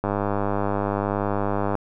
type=click train; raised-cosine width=1 ms; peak=-10 dBFS; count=174; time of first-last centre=0.04-1.753 s; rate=101 Hz; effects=none